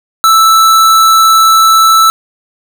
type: tone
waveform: square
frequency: 1318.5 Hz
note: E6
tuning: in tune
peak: -4 dBFS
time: 0.24-2.1 s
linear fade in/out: 0 ms
effects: none